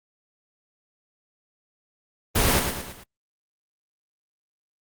pink noise with echo, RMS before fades -20 dBFS, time 2.35-2.6 s, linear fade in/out 10 ms, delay 110 ms, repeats 4, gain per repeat -6 dB, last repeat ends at 3.04 s, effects Opus 24 kbps

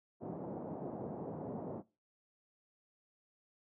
pink band-pass noise, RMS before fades -43 dBFS, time 0.2-1.83 s, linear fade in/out 50 ms, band 140 to 740 Hz, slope 24 dB/octave, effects noise-tail reverb RT60 0.3 s tail -21 dB re dry

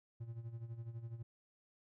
triangle tone with tremolo, 115.8 Hz, A#2, 11 cents flat, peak -39 dBFS, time 0.2-1.23 s, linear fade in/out 10 ms, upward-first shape sine, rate 12 Hz, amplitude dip 70%, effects none

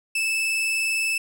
40% pulse tone with vibrato, 2623 Hz, E7, 9 cents flat, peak -21 dBFS, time 0.15-1.18 s, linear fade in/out 5 ms, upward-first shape sine, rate 20 Hz, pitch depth 22 cents each way, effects none

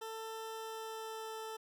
20% pulse tone with pitch glide, 445 to 441.4 Hz, A4 to A4, +20 to +5 cents, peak -37 dBFS, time 0.01-1.57 s, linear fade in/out 10 ms, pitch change -15 cents, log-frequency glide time 0.56-1.38 s, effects none

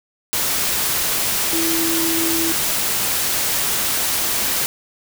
sine tone in noise, 329.1 Hz, E4, 3 cents flat, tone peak -21 dBFS, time 1.53-2.52 s, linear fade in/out 0 ms, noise white, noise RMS -20 dBFS, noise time 0.33-4.66 s, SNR -4 dB, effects none

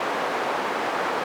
white band-pass noise, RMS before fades -26 dBFS, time 0-1.24 s, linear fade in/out 5 ms, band 350 to 1100 Hz, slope 12 dB/octave, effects none

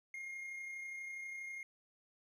triangle tone with amplitude modulation, 2133 Hz, C7, 33 cents sharp, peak -40 dBFS, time 0.14-1.63 s, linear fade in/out 2 ms, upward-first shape sine, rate 32.3 Hz, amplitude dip 30%, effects none

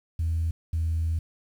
sine tone pair in turn, 82 / 81.53 Hz, E2 / E2, -9 / -19 cents, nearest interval unison, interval 10 cents, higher first, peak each -22 dBFS, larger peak neither, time 0.19-0.51 / 0.73-1.19 s, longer second, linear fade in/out 5 ms, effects tanh soft clip ceiling -20 dBFS + 9-bit

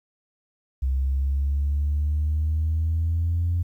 sine exponential sweep, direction up, 65.41 to 87.31 Hz, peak -19 dBFS, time 0.82-3.63 s, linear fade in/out 10 ms, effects tanh soft clip ceiling -17 dBFS + 10-bit

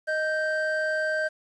triangle tone pair together, 622.3 / 1564.7 Hz, D#5 / G6, 0 / -4 cents, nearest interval octave + major third, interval 1596 cents, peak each -25 dBFS, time 0.07-1.29 s, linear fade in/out 20 ms, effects resampled to 22050 Hz + 9-bit

